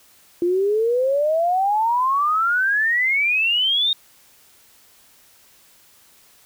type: exponential sweep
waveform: sine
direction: up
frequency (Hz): 341.3 to 3729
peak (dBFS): -16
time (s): 0.42-3.93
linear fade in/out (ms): 2
effects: white hiss -53 dBFS RMS until 6.45 s